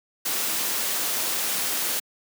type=noise; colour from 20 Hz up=white; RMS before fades=-26 dBFS; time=0.25-2 s; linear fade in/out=10 ms; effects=high-pass 200 Hz 12 dB/octave